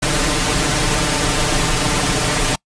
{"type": "noise with comb filter", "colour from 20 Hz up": "pink", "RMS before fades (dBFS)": -17, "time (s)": [0.02, 2.56], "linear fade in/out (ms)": 10, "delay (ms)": 6.7, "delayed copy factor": 0.85, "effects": ["noise-tail reverb RT60 0.1 s tail -26 dB re dry", "resampled to 22050 Hz"]}